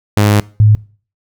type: tone pair in turn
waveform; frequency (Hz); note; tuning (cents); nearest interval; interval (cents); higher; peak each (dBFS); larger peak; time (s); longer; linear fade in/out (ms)
sawtooth / sine; 103.83 / 106.44; G#2 / G#2; 0 / +43; unison; 43; second; -4; neither; 0.17-0.4 / 0.6-0.75; first; 0
effects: noise-tail reverb RT60 0.4 s tail -22 dB re dry